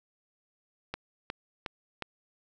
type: click train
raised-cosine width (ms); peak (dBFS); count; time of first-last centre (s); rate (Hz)
0.3; -18; 4; 0.94-2.023; 2.77
effects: none